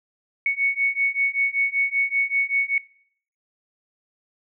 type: beating tone pair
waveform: sine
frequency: 2217 / 2222.2 Hz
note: C#7 / C#7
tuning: 0 / +4 cents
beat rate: 5.2 Hz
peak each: -23 dBFS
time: 0.46-2.78 s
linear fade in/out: 2 ms
effects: noise-tail reverb RT60 0.6 s tail -21 dB re dry